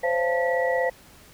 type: tone cluster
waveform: sine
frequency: 517 / 554 / 688 / 882 / 1939 Hz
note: C5 / C#5 / F5 / A5 / B6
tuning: -21 / -1 / -26 / +4 / -32 cents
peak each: -23 / -32 / -28 / -32 / -28 dBFS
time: 0.03-0.9 s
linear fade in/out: 10 ms
effects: pink hiss -51 dBFS RMS until 1.33 s